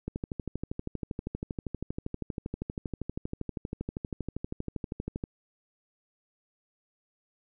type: click train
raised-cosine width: 3 ms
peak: -20 dBFS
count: 66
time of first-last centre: 0.08-5.239 s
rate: 12.6 Hz
effects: none